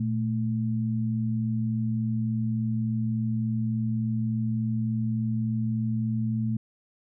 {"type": "tone pair together", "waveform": "sine", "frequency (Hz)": [116.54, 220], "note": ["A#2", "A3"], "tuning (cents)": [0, 0], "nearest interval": "major seventh", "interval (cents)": 1100, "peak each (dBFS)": -27, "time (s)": [0, 6.57], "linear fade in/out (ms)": 5, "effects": []}